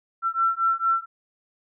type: beating tone pair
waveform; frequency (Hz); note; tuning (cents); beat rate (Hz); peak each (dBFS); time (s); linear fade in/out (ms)
sine; 1345 / 1349.4; E6 / E6; +34 / +40; 4.4; -23; 0.22-1.06; 50
effects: none